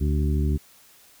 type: harmonic tone with a mistuned harmonic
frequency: 73.2 Hz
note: D2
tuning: 5 cents flat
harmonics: 1 / 2 / 3 / 4 / 5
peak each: -21 / -27 / -31 / -33 / -35 dBFS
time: 0-0.58 s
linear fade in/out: 20 ms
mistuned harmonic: 5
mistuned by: +61 cents
effects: white hiss -54 dBFS RMS until 1.2 s